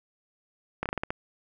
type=slowing click train; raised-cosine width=0.5 ms; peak=-14 dBFS; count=7; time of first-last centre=0.83-1.105 s; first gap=27 ms; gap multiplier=1.21; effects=none